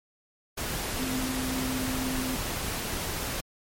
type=tone in noise; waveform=sine; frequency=258.5 Hz; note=C4; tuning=21 cents flat; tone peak=-30 dBFS; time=0.99-2.36 s; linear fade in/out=10 ms; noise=pink; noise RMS=-32 dBFS; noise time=0.57-3.41 s; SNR=-1 dB; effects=MP3 64 kbps